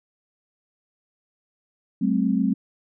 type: tone cluster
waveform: sine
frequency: 189.6 / 217 / 263.5 Hz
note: F#3 / A3 / C4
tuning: +43 / -24 / +12 cents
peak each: -23 dBFS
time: 2.01-2.54 s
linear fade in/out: 10 ms
effects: none